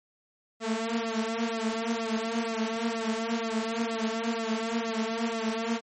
sawtooth tone with flanger, 226.3 Hz, A3, 49 cents sharp, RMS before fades -30 dBFS, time 0.6-5.81 s, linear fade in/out 50 ms, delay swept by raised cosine 1.5 to 7.4 ms, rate 2.1 Hz, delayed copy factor +0.85, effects MP3 32 kbps

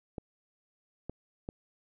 clicks, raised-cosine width 2 ms, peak -24 dBFS, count 3, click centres 0.182 / 1.096 / 1.489 s, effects none

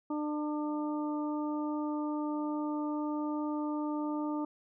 harmonic tone, 299.8 Hz, D4, 36 cents sharp, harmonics 1 / 2 / 3 / 4, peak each -32 / -42 / -41 / -44 dBFS, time 0.1-4.45 s, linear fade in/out 5 ms, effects none

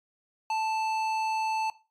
triangle tone with tanh clipping, 880 Hz, A5, in tune, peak -28 dBFS, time 0.5-1.7 s, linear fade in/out 2 ms, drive 18 dB, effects noise-tail reverb RT60 0.3 s tail -17 dB re dry + MP3 64 kbps

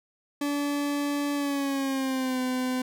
40% pulse tone with pitch glide, 287.7 to 254.8 Hz, D4 to C4, -36 to -46 cents, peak -25 dBFS, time 0.41-2.82 s, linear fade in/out 5 ms, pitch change -210 cents, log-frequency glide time 1.34-2.4 s, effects none

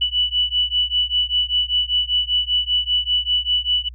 sine beating tone pair, 2960 / 2965.1 Hz, F#7 / F#7, 0 / +3 cents, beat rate 5.1 Hz, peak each -20 dBFS, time 0.01-3.89 s, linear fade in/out 10 ms, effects added 60 Hz sine -35 dBFS peak until 3.94 s

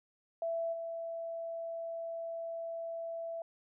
sine tone with level steps, 665 Hz, E5, 15 cents sharp, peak -32 / -37 dBFS, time 0.42-3.42 s, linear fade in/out 2 ms, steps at 0.72 s, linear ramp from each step 20 ms, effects none

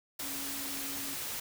sine tone in noise, 277.2 Hz, C#4, in tune, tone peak -45 dBFS, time 0.22-1.14 s, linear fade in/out 5 ms, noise white, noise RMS -38 dBFS, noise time 0.19-1.4 s, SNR -10 dB, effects none

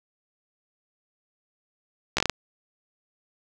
slowing click train, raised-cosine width 0.2 ms, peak -5 dBFS, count 6, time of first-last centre 2.17-2.297 s, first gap 14 ms, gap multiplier 1.3, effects none

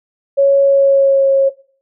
sine tone with pitch glide, 554.4 to 544.2 Hz, C#5 to C#5, 0 to -32 cents, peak -7 dBFS, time 0.37-1.5 s, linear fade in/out 20 ms, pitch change -32 cents, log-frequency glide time 0.62-1.29 s, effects noise-tail reverb RT60 0.5 s tail -21 dB re dry

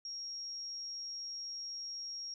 sine tone, 5588 Hz, F8, in tune, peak -40 dBFS, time 0.05-2.34 s, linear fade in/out 2 ms, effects none

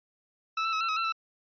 sawtooth tone with pitch steps, 1312 / 1330 / 1289 / 1347 / 1277 / 1344 / 1324 Hz, E6 / E6 / E6 / E6 / D#6 / E6 / E6, -9 / +15 / -39 / +37 / +45 / +33 / +7 cents, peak -23 dBFS, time 0.57-1.123 s, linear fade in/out 5 ms, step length 79 ms, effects resampled to 11025 Hz

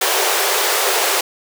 pink high-pass noise, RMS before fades -17 dBFS, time 0.01-1.21 s, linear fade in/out 5 ms, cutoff 360 Hz, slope 96 dB/octave, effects none

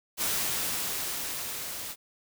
white noise with level ramp, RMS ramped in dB -28 to -38 dBFS, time 0.17-1.96 s, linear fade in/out 50 ms, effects none

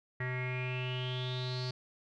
square tone with low-pass filter sweep, 126.8 Hz, B2, 46 cents sharp, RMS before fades -36 dBFS, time 0.2-1.71 s, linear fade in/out 5 ms, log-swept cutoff 1900 to 4600 Hz, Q 9.5, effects none

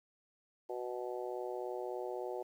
harmonic tone, 123.47 Hz, B2, in tune, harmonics 3 / 4 / 5 / 6 / 7, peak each -41 / -43 / -45 / -47 / -48 dBFS, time 0.69-2.43 s, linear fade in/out 10 ms, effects 11-bit

